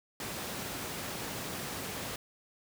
pink high-pass noise, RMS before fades -39 dBFS, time 0.2-2.16 s, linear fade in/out 2 ms, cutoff 100 Hz, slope 12 dB/octave, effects none

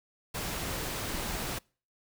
pink noise, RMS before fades -35 dBFS, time 0.34-1.59 s, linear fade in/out 10 ms, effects noise-tail reverb RT60 0.4 s tail -26 dB re dry

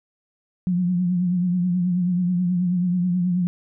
sine tone with vibrato, 178.8 Hz, F3, 41 cents sharp, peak -18 dBFS, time 0.67-3.47 s, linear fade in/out 0 ms, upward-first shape triangle, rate 9.3 Hz, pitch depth 64 cents each way, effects none

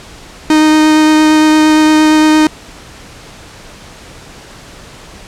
45% pulse tone with vibrato, 309.4 Hz, D#4, 10 cents flat, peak -5 dBFS, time 0.5-2.47 s, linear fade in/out 2 ms, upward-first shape triangle, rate 8.7 Hz, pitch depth 10 cents each way, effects pink hiss -34 dBFS RMS until 5.27 s + low-pass 8000 Hz 12 dB/octave

